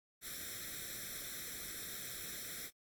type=noise with comb filter; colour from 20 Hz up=white; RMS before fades=-45 dBFS; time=0.21-2.71 s; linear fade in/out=50 ms; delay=0.53 ms; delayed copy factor=+0.95; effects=AAC 64 kbps